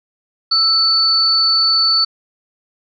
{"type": "tone pair together", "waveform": "sine", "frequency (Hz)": [1318.5, 4483], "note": ["E6", "C#8"], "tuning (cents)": [0, 19], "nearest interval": "octave + major sixth", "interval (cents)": 2119, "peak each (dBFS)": [-22, -11], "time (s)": [0.51, 2.05], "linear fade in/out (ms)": 10, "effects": []}